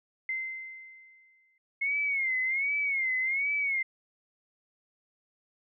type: tone with exponential decay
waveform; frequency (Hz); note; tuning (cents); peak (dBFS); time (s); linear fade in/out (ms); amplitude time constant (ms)
sine; 2073; C7; -17; -28; 0.29-1.58; 2; 280
type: tone with vibrato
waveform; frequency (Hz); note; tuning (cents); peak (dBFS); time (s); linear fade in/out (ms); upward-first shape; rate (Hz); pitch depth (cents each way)
sine; 2162; C#7; -44; -26; 1.81-3.83; 10; sine; 1.3; 110
effects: none